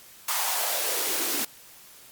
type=noise with high-pass filter sweep; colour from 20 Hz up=white; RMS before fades=-27 dBFS; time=0.28-1.45 s; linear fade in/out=5 ms; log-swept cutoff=1000 to 260 Hz; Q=3.2; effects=white hiss -50 dBFS RMS until 2.11 s + Opus 48 kbps